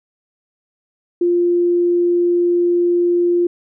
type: tone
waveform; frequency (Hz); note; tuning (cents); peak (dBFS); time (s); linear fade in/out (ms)
sine; 349.2; F4; 0; -12; 1.21-3.47; 5
effects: none